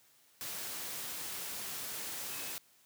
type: tone in noise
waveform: sine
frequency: 2579 Hz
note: E7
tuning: 39 cents flat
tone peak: -51 dBFS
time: 2.3-2.52 s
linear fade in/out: 0 ms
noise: white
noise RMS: -41 dBFS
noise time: 0.41-2.58 s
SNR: -13 dB
effects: white hiss -66 dBFS RMS until 2.85 s + high-pass 80 Hz 12 dB/octave